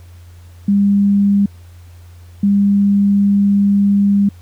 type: tone bursts at uneven times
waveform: sine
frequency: 200.8 Hz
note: G3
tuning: 42 cents sharp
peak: -9 dBFS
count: 2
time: 0.68-1.46 / 2.43-4.29 s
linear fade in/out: 5 ms
effects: added 87 Hz sine -36 dBFS peak until 4.41 s + pink hiss -51 dBFS RMS until 4.41 s